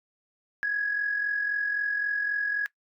sine tone pair together, 1662.2 / 1706 Hz, G#6 / G#6, +1 / +46 cents, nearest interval unison, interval 45 cents, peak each -25 / -32 dBFS, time 0.63-2.66 s, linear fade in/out 0 ms, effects noise-tail reverb RT60 0.1 s tail -20 dB re dry + tanh soft clip ceiling -18 dBFS

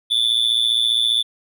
triangle tone with amplitude modulation, 3500 Hz, A7, 10 cents flat, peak -10 dBFS, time 0.1-1.23 s, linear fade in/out 20 ms, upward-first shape sine, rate 115 Hz, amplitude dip 90%, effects none

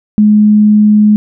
sine tone, 210.8 Hz, G#3, 26 cents sharp, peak -3 dBFS, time 0.18-1.16 s, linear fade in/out 0 ms, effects none

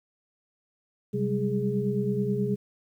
sine tone cluster, 130.5 / 192.9 / 202.2 / 414.2 Hz, C3 / G3 / G#3 / G#4, -4 / -28 / -46 / -5 cents, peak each -30 / -30 / -30 / -29 dBFS, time 1.13-2.56 s, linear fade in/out 20 ms, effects 10-bit

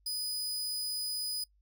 sawtooth tone, 4978 Hz, D#8, in tune, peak -30 dBFS, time 0.06-1.44 s, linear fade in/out 5 ms, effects noise-tail reverb RT60 0.1 s tail -24 dB re dry + added 50 Hz sine -65 dBFS peak until 1.61 s

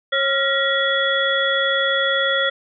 sine tone cluster, 545 / 1387 / 1909 / 3372 Hz, C#5 / F6 / A#6 / G#7, -29 / -12 / +41 / +26 cents, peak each -22 dBFS, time 0.12-2.5 s, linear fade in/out 10 ms, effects none

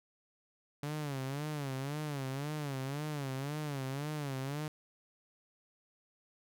sawtooth tone with vibrato, 142 Hz, C#3, 42 cents sharp, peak -32 dBFS, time 0.83-4.68 s, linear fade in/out 2 ms, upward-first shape sine, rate 1.9 Hz, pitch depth 130 cents each way, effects none

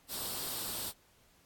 white noise with comb filter, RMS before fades -38 dBFS, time 0.08-0.93 s, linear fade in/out 50 ms, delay 0.23 ms, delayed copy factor +0.5, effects pink hiss -66 dBFS RMS until 1.45 s + AAC 64 kbps

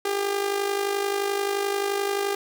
sawtooth tone with amplitude modulation, 400.8 Hz, G4, 38 cents sharp, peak -17 dBFS, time 0.05-2.35 s, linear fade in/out 5 ms, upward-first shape sine, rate 51.5 Hz, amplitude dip 60%, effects none

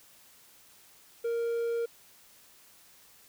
triangle tone, 466.2 Hz, A#4, in tune, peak -26 dBFS, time 1.24-1.86 s, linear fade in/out 10 ms, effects white hiss -58 dBFS RMS until 3.28 s

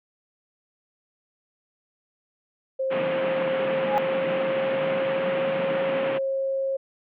sine tone with pitch glide, 530 to 539 Hz, C5 to C#5, +22 to -49 cents, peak -23 dBFS, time 2.79-6.77 s, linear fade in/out 10 ms, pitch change +29 cents, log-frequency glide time 3.45-5.71 s
pink band-pass noise, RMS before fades -31 dBFS, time 2.9-6.19 s, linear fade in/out 20 ms, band 150 to 3000 Hz, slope 48 dB/octave
sine tone with exponential growth, 830.6 Hz, G#5, in tune, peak -16 dBFS, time 3.78-3.98 s, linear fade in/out 0 ms, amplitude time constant 43 ms
effects none

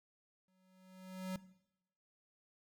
square tone with exponential growth, 186.6 Hz, F#3, 15 cents sharp, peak -37 dBFS, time 0.48-1.36 s, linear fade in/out 2 ms, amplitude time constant 190 ms, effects noise-tail reverb RT60 0.8 s tail -18 dB re dry

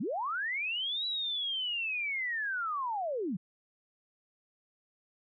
sine linear two-way sweep, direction up then down, 156.3 to 3951 to 156.3 Hz, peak -31 dBFS, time 0-3.37 s, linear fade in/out 10 ms, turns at 1.06 s, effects none

